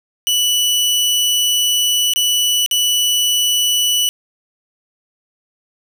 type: tone with dropouts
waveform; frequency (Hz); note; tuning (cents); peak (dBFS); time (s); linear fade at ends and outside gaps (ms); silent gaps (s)
sawtooth; 2960; F#7; 0; -10; 0.27-4.09; 0; 2.136-2.16 / 2.662-2.712
effects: 7-bit